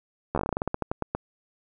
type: slowing click train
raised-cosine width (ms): 1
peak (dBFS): -12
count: 17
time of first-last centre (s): 0.35-1.15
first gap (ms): 12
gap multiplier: 1.17
effects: none